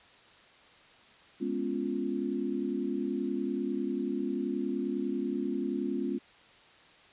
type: chord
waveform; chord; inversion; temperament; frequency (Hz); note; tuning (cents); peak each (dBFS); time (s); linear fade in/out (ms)
sine; C# dominant seventh; second; equal; 207.7 / 246.9 / 277.2 / 349.2; G#3 / B3 / C#4 / E#4; 0 / 0 / 0 / 0; -36 / -35 / -34 / -35; 1.4-6.19; 20
effects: white hiss -57 dBFS RMS until 7.12 s + resampled to 8000 Hz